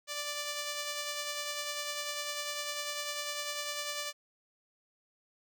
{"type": "tone with tremolo", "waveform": "5% pulse", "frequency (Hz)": 587.3, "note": "D5", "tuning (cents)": 0, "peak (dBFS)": -22, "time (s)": [0.07, 4.13], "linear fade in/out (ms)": 50, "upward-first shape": "triangle", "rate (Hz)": 10, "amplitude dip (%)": 40, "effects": []}